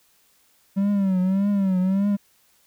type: tone with vibrato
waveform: triangle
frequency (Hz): 193.2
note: G3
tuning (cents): -25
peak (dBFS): -16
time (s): 0.76-2.17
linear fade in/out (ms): 20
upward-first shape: triangle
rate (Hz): 1.7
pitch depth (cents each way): 110
effects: white hiss -61 dBFS RMS until 2.66 s